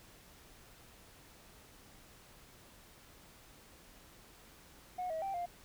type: tone with pitch steps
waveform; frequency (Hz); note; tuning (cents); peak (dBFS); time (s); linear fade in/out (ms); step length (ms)
sine; 727 / 640 / 781 / 701; F#5 / D#5 / G5 / F5; -31 / +49 / -7 / +6; -34; 4.98-5.46; 10; 120
effects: tanh soft clip ceiling -33 dBFS + pink hiss -59 dBFS RMS until 5.64 s